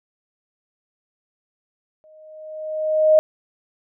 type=tone with exponential growth; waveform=sine; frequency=622 Hz; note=D#5; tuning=1 cent flat; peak=-8 dBFS; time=2.04-3.19 s; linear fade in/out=0 ms; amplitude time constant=250 ms; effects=none

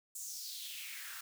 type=noise with high-pass filter sweep; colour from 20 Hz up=white; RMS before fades=-45 dBFS; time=0.15-1.21 s; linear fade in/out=5 ms; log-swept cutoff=7800 to 1300 Hz; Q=3.6; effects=none

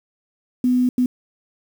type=tone bursts at uneven times; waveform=sine; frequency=250 Hz; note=B3; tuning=21 cents sharp; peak=-14 dBFS; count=2; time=0.64-0.89 / 0.98-1.06 s; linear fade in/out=2 ms; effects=7-bit

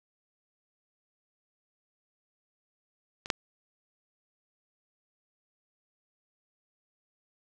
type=clicks; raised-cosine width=0.2 ms; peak=-22 / -7 dBFS; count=2; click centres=3.259 / 3.302 s; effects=none

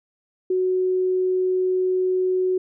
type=tone; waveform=sine; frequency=370 Hz; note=F#4; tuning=in tune; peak=-18 dBFS; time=0.5-2.58 s; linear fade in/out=5 ms; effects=none

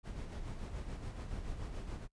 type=noise with tremolo; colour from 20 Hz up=brown; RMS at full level=-40 dBFS; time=0.03-2.08 s; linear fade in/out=50 ms; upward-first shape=sine; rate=7 Hz; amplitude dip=50%; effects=noise-tail reverb RT60 0.1 s tail -22 dB re dry + resampled to 22050 Hz

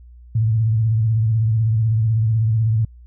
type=tone with vibrato; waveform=sine; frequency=111.3 Hz; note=A2; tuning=20 cents sharp; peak=-14 dBFS; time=0.35-2.85 s; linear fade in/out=5 ms; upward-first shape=triangle; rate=16 Hz; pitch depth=91 cents each way; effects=added 60 Hz sine -40 dBFS peak until 3.06 s

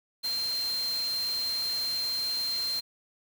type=tone in noise; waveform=sine; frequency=4166 Hz; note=C8; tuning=8 cents flat; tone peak=-28 dBFS; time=0.23-2.81 s; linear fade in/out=20 ms; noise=white; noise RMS=-40 dBFS; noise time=0.23-2.81 s; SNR=+9 dB; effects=none

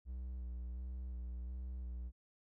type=tone with vibrato; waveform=triangle; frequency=61.74 Hz; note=B1; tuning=in tune; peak=-39 dBFS; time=0.05-2.12 s; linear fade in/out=50 ms; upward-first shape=square; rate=1.4 Hz; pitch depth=28 cents each way; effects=none

